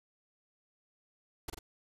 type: noise with echo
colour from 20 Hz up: pink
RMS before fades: -38 dBFS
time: 1.48-1.5 s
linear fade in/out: 5 ms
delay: 45 ms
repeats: 2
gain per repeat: -4 dB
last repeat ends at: 1.59 s
effects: resampled to 32000 Hz